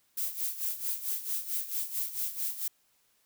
violet noise with tremolo, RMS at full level -31 dBFS, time 0.17-2.68 s, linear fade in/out 5 ms, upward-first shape sine, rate 4.5 Hz, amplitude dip 75%, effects white hiss -70 dBFS RMS until 3.25 s

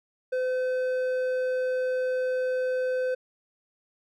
sine tone with hard clipping, 510 Hz, C5, 44 cents flat, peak -26 dBFS, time 0.32-3.15 s, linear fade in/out 10 ms, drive 6 dB, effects none

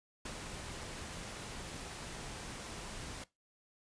pink noise with ADSR envelope, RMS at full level -42 dBFS, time 0.25-3.24 s, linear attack 6 ms, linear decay 65 ms, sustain -3 dB, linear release 5 ms, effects noise-tail reverb RT60 0.2 s tail -19 dB re dry + resampled to 22050 Hz

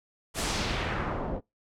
pink noise with low-pass filter sweep, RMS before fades -31 dBFS, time 0.34-1.41 s, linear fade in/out 50 ms, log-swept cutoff 11000 to 510 Hz, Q 1.2, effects noise-tail reverb RT60 0.2 s tail -25 dB re dry

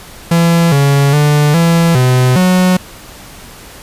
45% pulse tone with pitch steps, 168.5 / 140.4 / 147.9 / 167.6 / 127 / 183.2 Hz, E3 / C#3 / D3 / E3 / B2 / F#3, +38 / +22 / +13 / +29 / +49 / -17 cents, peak -7 dBFS, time 0.31-2.77 s, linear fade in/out 5 ms, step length 410 ms, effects pink hiss -34 dBFS RMS until 3.82 s + resampled to 32000 Hz

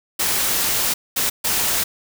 white noise bursts at uneven times, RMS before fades -20 dBFS, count 3, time 0.19-0.94 / 1.16-1.3 / 1.44-1.84 s, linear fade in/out 10 ms, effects none

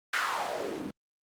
white noise with band-pass filter sweep, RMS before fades -33 dBFS, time 0.13-0.91 s, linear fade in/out 5 ms, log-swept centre 1700 to 220 Hz, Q 3.2, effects Opus 48 kbps

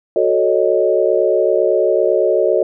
sine chord, D# half-diminished seventh, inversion first, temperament equal, 370 / 440 / 554.4 / 622.3 Hz, F#4 / A4 / C#5 / D#5, 0 / 0 / 0 / 0 cents, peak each -17 dBFS, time 0.16-2.63 s, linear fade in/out 2 ms, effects none

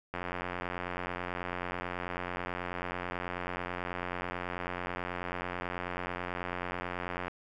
click train, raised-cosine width 0.5 ms, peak -20 dBFS, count 638, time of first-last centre 0.14-7.281 s, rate 89.2 Hz, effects none

